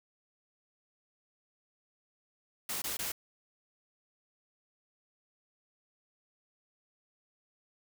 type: noise bursts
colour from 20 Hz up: white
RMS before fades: -36 dBFS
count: 3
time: 2.69-3.12 s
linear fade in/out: 5 ms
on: 130 ms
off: 20 ms
effects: none